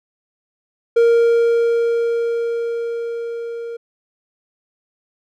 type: tone with level ramp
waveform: triangle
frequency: 466.2 Hz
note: A#4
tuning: in tune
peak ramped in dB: -7 to -24 dBFS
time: 0.96-3.77 s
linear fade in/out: 10 ms
effects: none